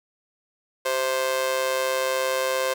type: tone with amplitude modulation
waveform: sawtooth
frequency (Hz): 523.3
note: C5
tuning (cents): 0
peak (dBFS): -15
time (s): 0.85-2.74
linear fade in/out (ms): 10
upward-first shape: sine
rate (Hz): 137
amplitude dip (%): 75
effects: none